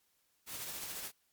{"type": "noise with tremolo", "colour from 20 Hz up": "white", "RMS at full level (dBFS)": -41, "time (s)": [0.46, 1.12], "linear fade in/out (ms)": 50, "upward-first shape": "triangle", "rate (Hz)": 14, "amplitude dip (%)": 40, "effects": ["white hiss -75 dBFS RMS until 1.32 s", "MP3 96 kbps"]}